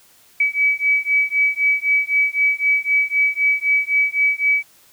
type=beating tone pair; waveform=sine; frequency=2282 / 2285.9 Hz; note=C#7 / D7; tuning=+50 / -47 cents; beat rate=3.9 Hz; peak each=-18 dBFS; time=0.4-4.63 s; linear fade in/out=5 ms; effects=white hiss -52 dBFS RMS until 4.92 s